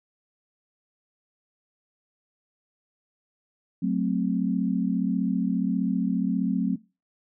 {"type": "chord", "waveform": "sine", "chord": "F# diminished", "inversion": "none", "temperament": "equal", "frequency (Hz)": [185, 220, 261.6], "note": ["F#3", "A3", "C4"], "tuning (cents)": [0, 0, 0], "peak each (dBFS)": [-25, -28, -27], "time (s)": [3.82, 6.76], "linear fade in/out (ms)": 10, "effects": ["noise-tail reverb RT60 0.3 s tail -22 dB re dry"]}